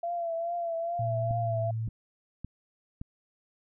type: tone with vibrato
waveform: sine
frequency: 678 Hz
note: E5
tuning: 49 cents sharp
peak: -29 dBFS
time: 0.03-1.71 s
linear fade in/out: 5 ms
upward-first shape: triangle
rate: 2.4 Hz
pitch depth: 52 cents each way
type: tone with pitch glide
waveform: sine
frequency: 116.54 to 112.25 Hz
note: A#2 to A2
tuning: 0 to +35 cents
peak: -29 dBFS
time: 0.99-1.89 s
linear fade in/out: 5 ms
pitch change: -65 cents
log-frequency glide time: 1.23-1.73 s
type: click train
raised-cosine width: 5 ms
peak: -25 dBFS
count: 4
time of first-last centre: 1.31-3.015 s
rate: 1.76 Hz
effects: none